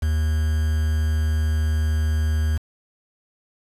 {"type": "tone with quantisation", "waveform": "triangle", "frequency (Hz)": 77.78, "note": "D#2", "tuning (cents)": 0, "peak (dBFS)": -16, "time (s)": [0.02, 2.58], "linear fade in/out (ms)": 10, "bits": 6, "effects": ["resampled to 32000 Hz"]}